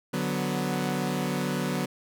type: chord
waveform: sawtooth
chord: B minor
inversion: first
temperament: equal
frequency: 146.83 / 185 / 246.9 Hz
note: D3 / F#3 / B3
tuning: 0 / 0 / 0 cents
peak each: -28 / -26 / -27 dBFS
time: 0.13-1.86 s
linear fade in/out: 10 ms
effects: none